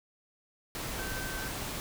sine tone in noise, 1545 Hz, G6, 26 cents flat, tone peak -40 dBFS, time 0.99-1.48 s, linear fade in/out 0 ms, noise pink, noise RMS -37 dBFS, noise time 0.75-1.8 s, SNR -6 dB, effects none

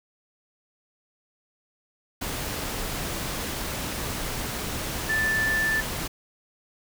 sine tone in noise, 1760 Hz, A6, in tune, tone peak -22 dBFS, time 5.09-5.81 s, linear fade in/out 10 ms, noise pink, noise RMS -31 dBFS, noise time 2.21-6.08 s, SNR +6 dB, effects none

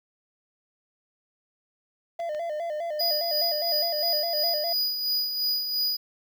triangle tone with vibrato, 641 Hz, E5, 49 cents flat, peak -26 dBFS, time 2.19-4.73 s, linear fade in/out 5 ms, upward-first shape square, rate 4.9 Hz, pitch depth 100 cents each way
clicks, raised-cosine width 0.2 ms, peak -30 / -26 dBFS, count 2, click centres 2.201 / 2.348 s
square tone with tremolo, 4928 Hz, D#8, 17 cents flat, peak -23 dBFS, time 2.99-5.97 s, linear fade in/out 10 ms, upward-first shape sine, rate 2.9 Hz, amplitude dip 50%
effects 10-bit

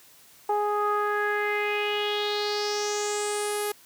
sawtooth tone with low-pass filter sweep, 415.5 Hz, G#4, 1 cent sharp, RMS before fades -27 dBFS, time 0.49-3.72 s, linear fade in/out 5 ms, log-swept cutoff 910 to 12000 Hz, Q 4.7, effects white hiss -54 dBFS RMS until 3.85 s + high-pass 60 Hz 12 dB/octave

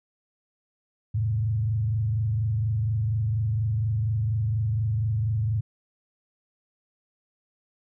sine tone with frequency modulation, 109 Hz, A2, 16 cents flat, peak -22 dBFS, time 1.14-5.61 s, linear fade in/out 10 ms, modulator 24.2 Hz, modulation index 0.63, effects none

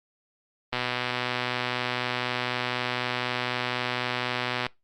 click train, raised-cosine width 0.3 ms, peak -11 dBFS, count 489, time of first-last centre 0.73-4.665 s, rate 124 Hz, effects noise-tail reverb RT60 0.2 s tail -23 dB re dry + Opus 32 kbps

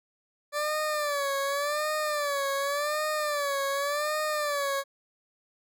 20% pulse tone with vibrato, 582 Hz, D5, 16 cents flat, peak -22 dBFS, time 0.52-4.84 s, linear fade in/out 50 ms, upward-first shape sine, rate 0.88 Hz, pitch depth 94 cents each way, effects none

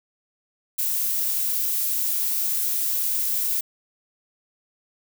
violet noise, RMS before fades -24 dBFS, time 0.78-3.61 s, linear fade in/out 10 ms, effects none

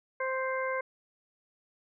harmonic tone, 523.3 Hz, C5, in tune, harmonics 1 / 2 / 3 / 4, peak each -32 / -35 / -37 / -38 dBFS, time 0.2-0.81 s, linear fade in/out 5 ms, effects none

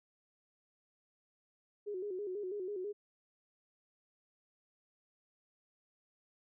sine tone with vibrato, 390 Hz, G4, 9 cents flat, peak -37 dBFS, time 1.86-2.93 s, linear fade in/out 20 ms, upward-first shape square, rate 6.1 Hz, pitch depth 100 cents each way, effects none

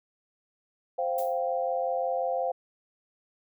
sine chord, C suspended fourth, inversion none, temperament equal, 523.3 / 698.5 / 784 Hz, C5 / F5 / G5, 0 / 0 / 0 cents, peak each -29 / -30 / -33 dBFS, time 0.98-2.52 s, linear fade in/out 10 ms
violet noise with exponential decay, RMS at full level -36 dBFS, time 1.18-1.4 s, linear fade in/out 5 ms, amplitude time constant 47 ms
effects none

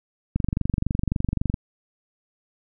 click train, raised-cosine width 5 ms, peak -10 dBFS, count 29, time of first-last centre 0.36-1.541 s, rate 23.7 Hz, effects none

